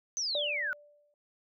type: exponential sweep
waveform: sine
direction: down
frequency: 6272 to 1426 Hz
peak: -30 dBFS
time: 0.17-0.73 s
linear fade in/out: 0 ms
type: tone with exponential decay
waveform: sine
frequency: 587.3 Hz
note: D5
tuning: in tune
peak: -30 dBFS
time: 0.35-1.14 s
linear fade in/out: 1 ms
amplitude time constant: 170 ms
effects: none